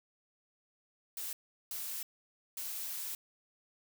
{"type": "noise bursts at uneven times", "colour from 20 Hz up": "blue", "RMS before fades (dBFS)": -40, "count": 3, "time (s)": [[1.17, 1.33], [1.71, 2.03], [2.57, 3.15]], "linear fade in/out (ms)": 2, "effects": []}